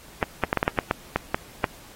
clicks, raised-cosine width 0.5 ms, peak -5 dBFS, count 11, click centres 0.228 / 0.437 / 0.529 / 0.573 / 0.629 / 0.679 / 0.788 / 0.911 / 1.16 / 1.345 / 1.642 s, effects pink hiss -48 dBFS RMS until 1.95 s + AAC 48 kbps

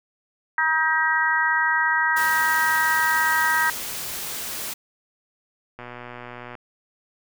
harmonic tone, 317.1 Hz, D#4, 33 cents sharp, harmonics 3 / 4 / 5 / 6, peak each -24 / -27 / -22 / -23 dBFS, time 0.58-3.7 s, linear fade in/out 2 ms
white noise, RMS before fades -31 dBFS, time 2.16-4.74 s, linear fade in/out 10 ms
click train, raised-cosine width 0.5 ms, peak -22 dBFS, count 94, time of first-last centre 5.79-6.552 s, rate 122 Hz
effects none

